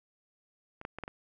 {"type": "clicks", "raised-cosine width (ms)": 0.5, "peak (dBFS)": [-29, -21, -25, -22, -26], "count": 5, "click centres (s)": [0.814, 0.851, 0.986, 1.037, 1.079], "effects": []}